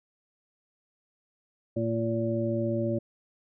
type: harmonic tone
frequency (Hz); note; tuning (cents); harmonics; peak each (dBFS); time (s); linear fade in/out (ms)
114.5; A#2; -31; 1 / 2 / 3 / 5; -31 / -31 / -31 / -31; 1.76-2.99; 10
effects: none